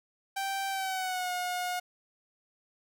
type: tone with pitch glide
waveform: sawtooth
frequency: 781 to 720.3 Hz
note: G5 to F#5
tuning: -7 to -47 cents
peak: -27 dBFS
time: 0.36-1.8 s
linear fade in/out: 10 ms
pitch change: -140 cents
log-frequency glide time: 0.69-1.32 s
effects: none